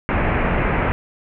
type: low-pass noise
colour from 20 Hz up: pink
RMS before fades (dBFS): -19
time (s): 0.09-0.92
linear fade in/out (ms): 0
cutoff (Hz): 2500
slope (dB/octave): 48
effects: none